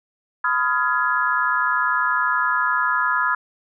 sine chord, F half-diminished seventh, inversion second, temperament just, 1005.8 / 1257.2 / 1396.9 / 1676.3 Hz, Cb6 / Eb6 / F6 / Ab6, +31 / +18 / 0 / +16 cents, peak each -23 dBFS, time 0.44-3.35 s, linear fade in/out 5 ms, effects none

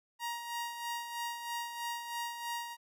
sawtooth tone with tremolo, 943 Hz, A#5, 20 cents sharp, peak -31 dBFS, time 0.19-2.77 s, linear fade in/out 50 ms, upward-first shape sine, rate 3.1 Hz, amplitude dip 55%, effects none

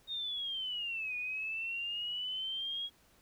sine linear two-way sweep, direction down then up, 3720 to 2452 to 3315 Hz, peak -35 dBFS, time 0.07-2.9 s, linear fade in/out 50 ms, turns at 1.16 s, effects pink hiss -66 dBFS RMS until 3.21 s

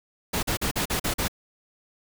pink noise bursts, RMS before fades -26 dBFS, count 7, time 0.33-1.282 s, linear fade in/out 10 ms, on 100 ms, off 42 ms, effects none

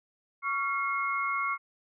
sine tone cluster, 1123 / 1378 / 2158 Hz, C#6 / F6 / C#7, +22 / -24 / -47 cents, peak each -30 / -34 / -32 dBFS, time 0.42-1.58 s, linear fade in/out 50 ms, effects none

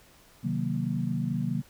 sine chord, C half-diminished seventh, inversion none, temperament equal, 130.81 / 155.56 / 185 / 233.1 Hz, C3 / Eb3 / Gb3 / Bb3, 0 / 0 / 0 / 0 cents, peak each -32 dBFS, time 0.43-1.62 s, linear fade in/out 20 ms, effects pink hiss -57 dBFS RMS until 1.69 s

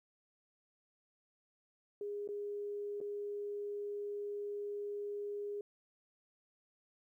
sine tone with dropouts, 410 Hz, G#4, 22 cents flat, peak -38 dBFS, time 2.01-5.61 s, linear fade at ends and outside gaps 2 ms, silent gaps 2.276-2.288 / 3.004-3.012 s, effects 13-bit

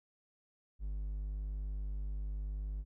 triangle tone, 50.4 Hz, G1, 49 cents sharp, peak -34 dBFS, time 0.79-2.85 s, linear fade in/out 50 ms, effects none

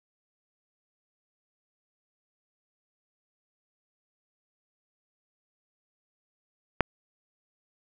click, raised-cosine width 0.5 ms, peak -5 dBFS, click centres 6.807 s, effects none

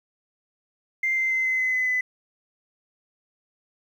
sine tone with pitch steps, 2093 / 2079 / 2064 / 2050 / 2036 / 2022 / 2008 Hz, C7 / C7 / C7 / C7 / C7 / B6 / B6, 0 / -12 / -24 / -36 / -48 / +40 / +28 cents, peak -20 dBFS, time 1.03-2.01 s, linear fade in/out 5 ms, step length 140 ms, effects tanh soft clip ceiling -16 dBFS + 9-bit

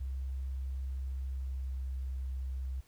sine tone with pitch glide, 66 to 65.32 Hz, C2 to C2, +16 to -2 cents, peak -34 dBFS, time 0-2.81 s, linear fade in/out 10 ms, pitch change -18 cents, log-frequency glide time 1.23-1.84 s, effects pink hiss -66 dBFS RMS until 2.87 s

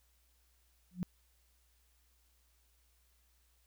sine tone with exponential growth, 180 Hz, F#3, 47 cents flat, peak -29 dBFS, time 0.91-1.03 s, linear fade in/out 0 ms, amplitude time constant 26 ms, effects added 60 Hz sine -70 dBFS peak until 3.66 s + white hiss -74 dBFS RMS until 3.66 s

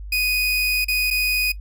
30% pulse tone with dropouts, 2489 Hz, D#7, in tune, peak -16 dBFS, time 0.12-1.52 s, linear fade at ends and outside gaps 5 ms, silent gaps 0.846-0.882 / 1.104-1.109 s, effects noise-tail reverb RT60 0.1 s tail -20 dB re dry + added 50 Hz sine -31 dBFS peak until 1.6 s

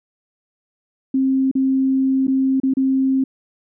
sine tone with dropouts, 265.7 Hz, C4, 27 cents sharp, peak -14 dBFS, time 1.14-3.24 s, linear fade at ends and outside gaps 5 ms, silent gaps 1.514-1.552 / 2.27-2.279 / 2.601-2.633 / 2.738-2.769 s, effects none

